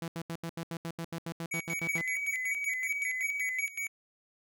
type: tone bursts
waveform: sawtooth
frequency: 166.5 Hz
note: E3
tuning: 18 cents sharp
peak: -31 dBFS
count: 15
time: 0.02-2.012 s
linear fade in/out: 2 ms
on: 60 ms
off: 78 ms
type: tone with tremolo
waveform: square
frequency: 2251 Hz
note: C#7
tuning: 26 cents sharp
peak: -33 dBFS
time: 1.51-3.88 s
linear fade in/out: 10 ms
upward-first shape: square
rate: 5.3 Hz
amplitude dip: 80%
type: tone with vibrato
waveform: sine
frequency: 2142 Hz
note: C7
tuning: 40 cents sharp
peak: -32 dBFS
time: 1.8-3.69 s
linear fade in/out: 20 ms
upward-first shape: square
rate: 2.8 Hz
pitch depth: 100 cents each way
effects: none